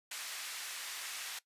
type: band-pass noise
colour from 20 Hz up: pink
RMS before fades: -43 dBFS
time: 0.11-1.39 s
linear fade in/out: 5 ms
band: 1700 to 13000 Hz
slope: 12 dB/octave
effects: noise-tail reverb RT60 0.1 s tail -18 dB re dry + resampled to 32000 Hz